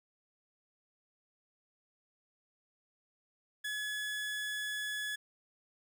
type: tone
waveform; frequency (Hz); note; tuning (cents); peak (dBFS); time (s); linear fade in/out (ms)
30% pulse; 1700; G#6; +40; -33; 3.64-5.16; 10
effects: none